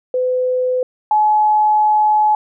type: tone pair in turn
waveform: sine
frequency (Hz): 506 / 851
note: B4 / G#5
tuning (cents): +42 / +42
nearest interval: major sixth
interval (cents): 900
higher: second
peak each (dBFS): -14 / -10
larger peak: second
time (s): 0.14-0.83 / 1.11-2.35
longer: second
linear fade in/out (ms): 2
effects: none